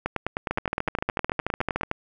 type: two click trains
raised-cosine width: 0.5 ms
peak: -10 / -10 dBFS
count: 19 / 19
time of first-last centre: 0.06-1.914 / 0.51-1.834 s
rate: 9.71 / 13.6 Hz
effects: none